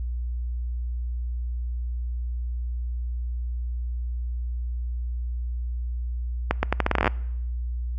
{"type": "accelerating click train", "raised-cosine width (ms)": 0.5, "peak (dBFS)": -5, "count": 14, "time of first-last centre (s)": [6.51, 7.077], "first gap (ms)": 120, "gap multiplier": 0.8, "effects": ["noise-tail reverb RT60 0.9 s tail -24 dB re dry", "added 60 Hz sine -26 dBFS peak until 7.98 s"]}